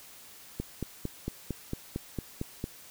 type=click train; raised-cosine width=3 ms; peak=-19 dBFS; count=10; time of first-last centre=0.6-2.641 s; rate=4.41 Hz; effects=white hiss -51 dBFS RMS until 2.9 s